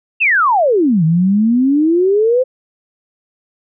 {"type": "exponential two-way sweep", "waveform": "sine", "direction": "down then up", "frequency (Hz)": [2794, 155.56, 525], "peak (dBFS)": -9, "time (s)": [0.2, 2.44], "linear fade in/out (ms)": 20, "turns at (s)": 1.04, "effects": []}